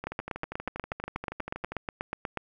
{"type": "two click trains", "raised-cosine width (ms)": 0.5, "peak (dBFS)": [-21, -16], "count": [22, 20], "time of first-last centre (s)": [[0.04, 1.72], [0.07, 2.373]], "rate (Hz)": [12.5, 8.25], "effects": []}